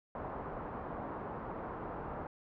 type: low-pass noise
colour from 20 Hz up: white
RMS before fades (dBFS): -42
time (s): 0.15-2.27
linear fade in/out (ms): 2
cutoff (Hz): 1100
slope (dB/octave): 24
effects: none